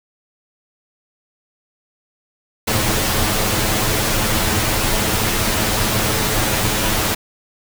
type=noise with comb filter; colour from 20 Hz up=pink; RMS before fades=-18 dBFS; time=2.67-7.15 s; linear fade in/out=10 ms; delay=9.3 ms; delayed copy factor=+0.65; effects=none